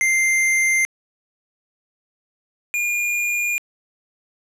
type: tone pair in turn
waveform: square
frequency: 2093 / 2421 Hz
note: C7 / D#7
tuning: 0 / -48 cents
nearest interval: minor third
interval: 252 cents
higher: second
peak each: -16 / -20 dBFS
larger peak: first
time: 0.01-0.85 / 2.74-3.58 s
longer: neither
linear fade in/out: 0 ms
effects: low-pass 12000 Hz 12 dB/octave